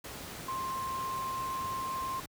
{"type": "tone in noise", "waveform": "sine", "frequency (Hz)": 1054, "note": "C6", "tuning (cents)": 12, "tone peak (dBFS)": -33, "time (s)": [0.48, 2.2], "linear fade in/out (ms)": 5, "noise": "pink", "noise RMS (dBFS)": -43, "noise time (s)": [0.04, 2.26], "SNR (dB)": 7, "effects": ["high-pass 60 Hz 12 dB/octave"]}